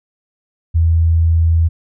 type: tone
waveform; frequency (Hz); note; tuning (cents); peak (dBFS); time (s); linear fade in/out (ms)
sine; 82.41; E2; 0; -9; 0.74-1.69; 20
effects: none